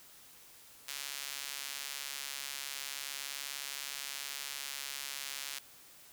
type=tone with high-pass filter; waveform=sawtooth; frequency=139.6 Hz; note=C#3; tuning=13 cents sharp; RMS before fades=-42 dBFS; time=0.88-5.59 s; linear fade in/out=5 ms; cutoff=2900 Hz; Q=0.66; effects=white hiss -57 dBFS RMS until 6.12 s